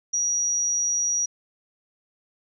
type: tone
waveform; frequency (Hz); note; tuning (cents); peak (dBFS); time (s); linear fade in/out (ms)
sine; 5770; F#8; -44; -21; 0.13-1.26; 10
effects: none